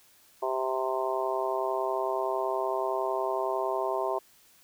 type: harmonic tone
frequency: 130.81 Hz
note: C3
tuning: in tune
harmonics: 3 / 4 / 5 / 6 / 7 / 8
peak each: -32 / -38 / -31 / -39 / -34 / -35 dBFS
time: 0.42-4.19 s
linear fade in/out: 10 ms
effects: white hiss -60 dBFS RMS until 4.63 s